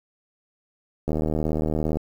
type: click train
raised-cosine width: 2 ms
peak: -12 dBFS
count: 70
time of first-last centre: 1.08-1.97 s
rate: 77.5 Hz
effects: 8-bit